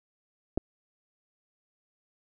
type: clicks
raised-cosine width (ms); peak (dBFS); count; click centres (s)
2; -14 / -19; 2; 0.575 / 0.578
effects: none